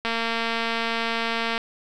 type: click train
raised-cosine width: 0.3 ms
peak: -10 dBFS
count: 351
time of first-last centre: 0.05-1.578 s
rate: 229 Hz
effects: none